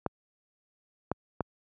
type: clicks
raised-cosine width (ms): 1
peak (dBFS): -14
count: 3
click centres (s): 0.063 / 1.116 / 1.407
effects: high-pass 80 Hz 12 dB/octave